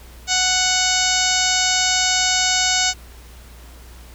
harmonic tone, 740 Hz, F#5, in tune, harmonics 1 / 2 / 3 / 4 / 5 / 6 / 7 / 8 / 9 / 10, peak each -25 / -25 / -25 / -25 / -25 / -25 / -25 / -25 / -25 / -25 dBFS, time 0.27-2.94 s, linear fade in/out 50 ms, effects added 60 Hz sine -40 dBFS peak until 4.14 s + pink hiss -46 dBFS RMS until 4.14 s

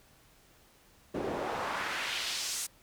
pink noise with band-pass filter sweep, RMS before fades -35 dBFS, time 1.14-2.67 s, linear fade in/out 10 ms, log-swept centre 340 to 8600 Hz, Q 1.3, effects pink hiss -62 dBFS RMS until 2.82 s

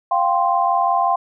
sine chord, F suspended second, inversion none, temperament equal, 698.5 / 784 / 1046.5 Hz, F5 / G5 / C6, 0 / 0 / 0 cents, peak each -19 dBFS, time 0.11-1.16 s, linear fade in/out 5 ms, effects none

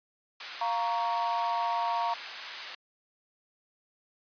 pink high-pass noise, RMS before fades -40 dBFS, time 0.4-2.75 s, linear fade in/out 5 ms, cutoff 1400 Hz, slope 12 dB/octave
sine chord, Bb minor, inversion second, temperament just, 699.2 / 932.3 / 1118.8 Hz, F5 / Bb5 / Db6, +2 / 0 / +16 cents, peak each -32 / -29 / -35 dBFS, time 0.61-2.14 s, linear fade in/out 5 ms
effects resampled to 11025 Hz

